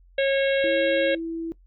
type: harmonic tone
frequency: 546 Hz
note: C#5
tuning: 26 cents flat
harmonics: 1 / 3 / 4 / 5 / 6 / 7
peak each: -19 / -29 / -31 / -33 / -35 / -36 dBFS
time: 0.18-1.15 s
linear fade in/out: 5 ms
type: tone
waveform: sine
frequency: 329.6 Hz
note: E4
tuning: in tune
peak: -27 dBFS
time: 0.64-1.52 s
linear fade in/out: 0 ms
effects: noise-tail reverb RT60 0.1 s tail -19 dB re dry + added 44 Hz sine -51 dBFS peak until 1.66 s